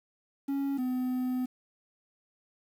triangle tone pair in turn, 277.2 / 253.2 Hz, C#4 / B3, 0 / +43 cents, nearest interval major second, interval 157 cents, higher first, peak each -26 dBFS, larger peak neither, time 0.48-0.78 / 0.78-1.46 s, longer second, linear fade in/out 10 ms, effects 9-bit

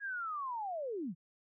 sine linear sweep, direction down, 1670 to 143.3 Hz, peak -36 dBFS, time 0-1.15 s, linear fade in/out 50 ms, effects none

